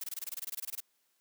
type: noise bursts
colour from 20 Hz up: blue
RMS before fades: -38 dBFS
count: 16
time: 0.01-0.804 s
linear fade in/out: 5 ms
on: 29 ms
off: 22 ms
effects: white hiss -75 dBFS RMS until 1.2 s + high-pass 200 Hz 12 dB/octave